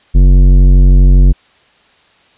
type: tone with tanh clipping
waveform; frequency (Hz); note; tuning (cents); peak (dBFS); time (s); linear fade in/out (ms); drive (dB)
sine; 46.25; F#1; 0; -4; 0.14-1.33; 20; 13
effects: white hiss -49 dBFS RMS until 2.37 s + resampled to 8000 Hz